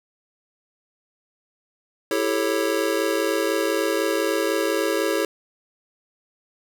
square chord, A dominant seventh, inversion second, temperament just, 330 / 396 / 440 / 550 Hz, E4 / G4 / A4 / C#5, +2 / +18 / 0 / -14 cents, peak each -27 dBFS, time 2.11-5.25 s, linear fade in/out 2 ms, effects none

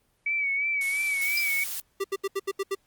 sine tone with vibrato, 2270 Hz, C#7, 41 cents sharp, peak -24 dBFS, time 0.26-1.64 s, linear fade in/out 5 ms, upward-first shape sine, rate 2.9 Hz, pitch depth 53 cents each way
blue noise, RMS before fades -33 dBFS, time 0.81-1.8 s, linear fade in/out 2 ms
sine tone with exponential decay, 4978 Hz, D#8, in tune, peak -24 dBFS, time 1.37-1.49 s, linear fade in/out 5 ms, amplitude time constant 25 ms
square tone bursts, 392 Hz, G4, in tune, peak -26 dBFS, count 7, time 2-2.751 s, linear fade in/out 10 ms, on 43 ms, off 75 ms
effects pink hiss -69 dBFS RMS until 2.86 s + Opus 32 kbps

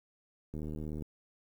click train, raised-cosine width 3 ms, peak -28 dBFS, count 38, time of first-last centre 0.54-1.022 s, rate 76.7 Hz, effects 10-bit

